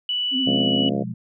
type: tone with pitch glide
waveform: sine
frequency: 2960 to 2941 Hz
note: F#7 to F#7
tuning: 0 to -11 cents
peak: -21 dBFS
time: 0.09-0.89 s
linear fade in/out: 2 ms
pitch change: -11 cents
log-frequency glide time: 0.58-0.7 s
type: tone with vibrato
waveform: sine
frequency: 261.6 Hz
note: C4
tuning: in tune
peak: -22 dBFS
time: 0.31-0.94 s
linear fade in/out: 50 ms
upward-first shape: sine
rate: 13 Hz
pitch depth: 50 cents each way
type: harmonic tone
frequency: 69.3 Hz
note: C#2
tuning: in tune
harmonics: 3 / 4 / 5 / 6 / 7 / 8 / 9 / 10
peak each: -29 / -30 / -31 / -32 / -32 / -33 / -34 / -34 dBFS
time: 0.46-1.04 s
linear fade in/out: 20 ms
type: chord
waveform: sine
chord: F diminished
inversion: second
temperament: equal with one note detuned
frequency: 123.47 / 175.42 / 207.7 Hz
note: Cb3 / F3 / Ab3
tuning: 0 / +8 / 0 cents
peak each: -31 dBFS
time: 0.46-1.14 s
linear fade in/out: 10 ms
effects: none